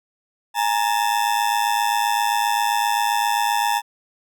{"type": "ring-modulated tone", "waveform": "40% pulse", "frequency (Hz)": 880, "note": "A5", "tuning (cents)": 0, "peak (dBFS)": -14, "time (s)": [0.54, 3.82], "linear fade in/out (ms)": 50, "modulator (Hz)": 53.8, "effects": []}